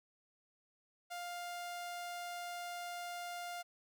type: tone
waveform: sawtooth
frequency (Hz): 702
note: F5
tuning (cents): +9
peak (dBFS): -38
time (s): 1.1-3.63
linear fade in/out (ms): 20
effects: none